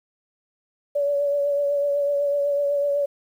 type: tone with vibrato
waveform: sine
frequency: 571 Hz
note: D5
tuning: 49 cents flat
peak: -19 dBFS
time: 0.95-3.06 s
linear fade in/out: 10 ms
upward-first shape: triangle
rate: 8 Hz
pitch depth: 30 cents each way
effects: 9-bit